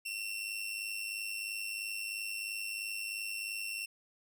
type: tone with amplitude modulation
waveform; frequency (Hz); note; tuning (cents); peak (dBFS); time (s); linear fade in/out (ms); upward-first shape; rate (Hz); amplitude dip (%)
sawtooth; 2710; E7; +47; -31; 0.05-3.86; 10; sine; 103; 55
effects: none